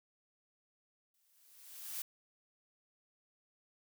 blue noise with exponential growth, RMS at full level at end -39 dBFS, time 1.14-2.02 s, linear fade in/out 2 ms, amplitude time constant 190 ms, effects none

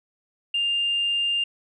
sine tone, 2802 Hz, F7, 5 cents sharp, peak -20 dBFS, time 0.54-1.44 s, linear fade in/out 5 ms, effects tanh soft clip ceiling -16 dBFS

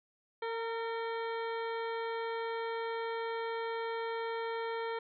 harmonic tone with a mistuned harmonic, 455.6 Hz, A#4, 40 cents flat, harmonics 1 / 2 / 3 / 4 / 5 / 7 / 8 / 9, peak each -36 / -40 / -45 / -46 / -49 / -52 / -58 / -57 dBFS, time 0.42-4.99 s, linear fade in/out 5 ms, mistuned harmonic 2, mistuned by +22 cents, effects none

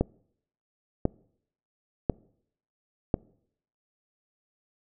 click train, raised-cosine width 2 ms, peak -9 dBFS, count 4, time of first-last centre 0.01-3.142 s, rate 0.958 Hz, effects noise-tail reverb RT60 0.7 s tail -25 dB re dry

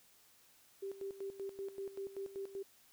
sine tone with tremolo, 392 Hz, G4, in tune, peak -39 dBFS, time 0.82-2.63 s, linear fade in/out 10 ms, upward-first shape square, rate 5.2 Hz, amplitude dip 75%, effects white hiss -66 dBFS RMS until 2.92 s

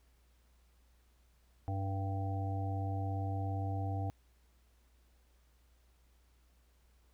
harmonic tone, 97.4 Hz, G2, 11 cents flat, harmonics 1 / 3 / 5 / 7 / 8, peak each -34 / -44 / -50 / -46 / -44 dBFS, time 1.68-4.1 s, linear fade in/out 0 ms, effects added 60 Hz sine -65 dBFS peak until 7.13 s + pink hiss -74 dBFS RMS until 7.13 s

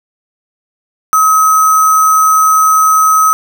sine tone with sample-and-hold, 1275 Hz, D#6, 42 cents sharp, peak -5 dBFS, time 1.13-3.33 s, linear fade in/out 0 ms, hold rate 7350 Hz, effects none

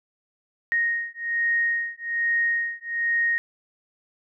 sine beating tone pair, 1864.7 / 1865.9 Hz, A#6 / A#6, 0 / +1 cents, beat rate 1.2 Hz, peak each -25 dBFS, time 0.72-3.38 s, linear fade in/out 0 ms, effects none

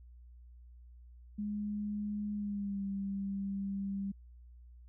sine tone with pitch glide, 207.7 to 196.95 Hz, G#3 to G3, 0 to +8 cents, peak -34 dBFS, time 1.38-4.12 s, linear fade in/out 10 ms, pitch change -92 cents, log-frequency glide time 2.33-2.83 s, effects added 60 Hz sine -52 dBFS peak until 4.88 s

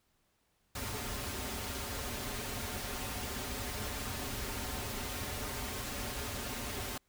pink noise with comb filter, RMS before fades -39 dBFS, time 0.75-6.98 s, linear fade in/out 5 ms, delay 6.1 ms, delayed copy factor -0.75, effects pink hiss -75 dBFS RMS until 7.08 s

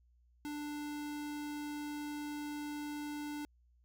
square tone, 295.1 Hz, D4, 8 cents sharp, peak -40 dBFS, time 0.45-3.45 s, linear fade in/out 0 ms, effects added 60 Hz sine -65 dBFS peak until 3.84 s

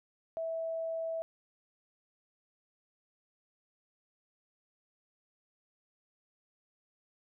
sine tone, 654 Hz, E5, 14 cents flat, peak -33 dBFS, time 0.37-1.22 s, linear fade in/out 0 ms, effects none

